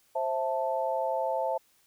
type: chord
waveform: sine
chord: A minor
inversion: first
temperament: just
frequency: 528 / 660 / 880 Hz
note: C5 / E5 / A5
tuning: +16 / +2 / 0 cents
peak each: -31 dBFS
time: 0.15-1.58 s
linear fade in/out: 10 ms
effects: white hiss -66 dBFS RMS until 1.86 s